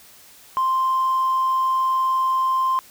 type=tone; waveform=triangle; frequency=1046.5 Hz; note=C6; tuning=in tune; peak=-14 dBFS; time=0.57-2.79 s; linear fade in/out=0 ms; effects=tanh soft clip ceiling -14 dBFS + white hiss -48 dBFS RMS until 2.9 s